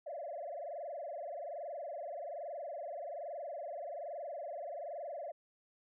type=tone with frequency modulation; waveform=sine; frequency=630 Hz; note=D#5; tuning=21 cents sharp; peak=-39 dBFS; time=0.06-5.32 s; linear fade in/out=10 ms; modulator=21.2 Hz; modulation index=3.5; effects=tanh soft clip ceiling -35 dBFS